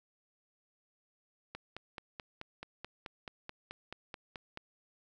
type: click train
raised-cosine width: 0.3 ms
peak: -26 dBFS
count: 15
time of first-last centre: 1.55-4.574 s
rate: 4.63 Hz
effects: none